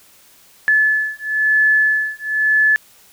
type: beating tone pair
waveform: sine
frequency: 1727 / 1728 Hz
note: A6 / A6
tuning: -33 / -32 cents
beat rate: 1 Hz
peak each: -16 / -16 dBFS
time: 0.68-2.76 s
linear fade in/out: 0 ms
effects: white hiss -49 dBFS RMS until 3.12 s